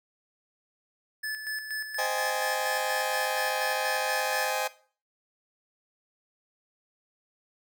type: tone with tremolo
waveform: square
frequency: 1733 Hz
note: A6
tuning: 27 cents flat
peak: -31 dBFS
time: 1.23-4.51 s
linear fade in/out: 10 ms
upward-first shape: square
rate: 4.2 Hz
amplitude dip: 55%
type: chord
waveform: sawtooth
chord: Ab major seventh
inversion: first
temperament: just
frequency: 519.1 / 623 / 778.7 / 830.6 Hz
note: C5 / Eb5 / G5 / Ab5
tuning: -14 / +2 / -12 / 0 cents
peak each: -30 / -30 / -31 / -27 dBFS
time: 1.98-4.68 s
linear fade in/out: 10 ms
effects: noise-tail reverb RT60 0.4 s tail -17 dB re dry